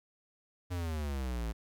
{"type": "exponential sweep", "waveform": "square", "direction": "down", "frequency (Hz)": [91.4, 54], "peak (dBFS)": -34, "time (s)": [0.7, 1.53], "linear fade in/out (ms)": 20, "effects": ["12-bit"]}